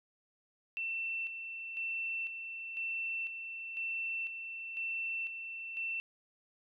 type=tone with tremolo; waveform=sine; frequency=2687 Hz; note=E7; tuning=33 cents sharp; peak=-34 dBFS; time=0.77-6 s; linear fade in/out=0 ms; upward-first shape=square; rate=1 Hz; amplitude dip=50%; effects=none